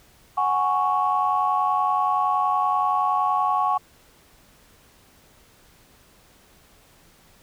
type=chord; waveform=sine; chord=F# suspended second; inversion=none; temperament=equal; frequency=740 / 830.6 / 1108.7 Hz; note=F#5 / G#5 / C#6; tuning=0 / 0 / 0 cents; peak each=-24 / -24 / -21 dBFS; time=0.37-3.78 s; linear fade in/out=10 ms; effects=tanh soft clip ceiling -10 dBFS + pink hiss -55 dBFS RMS until 7.42 s